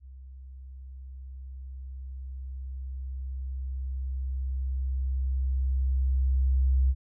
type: tone with level ramp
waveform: sine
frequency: 65.4 Hz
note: C2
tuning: in tune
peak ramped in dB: -43 to -19 dBFS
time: 0-6.95 s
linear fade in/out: 50 ms
effects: none